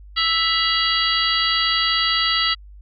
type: harmonic tone with a mistuned harmonic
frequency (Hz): 659.3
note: E5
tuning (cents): 0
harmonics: 2 / 3 / 4 / 5 / 6 / 7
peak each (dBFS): -24 / -24 / -24 / -24 / -24 / -24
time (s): 0.16-2.55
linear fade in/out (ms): 20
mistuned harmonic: 4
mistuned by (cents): +140
effects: added 50 Hz sine -39 dBFS peak until 2.81 s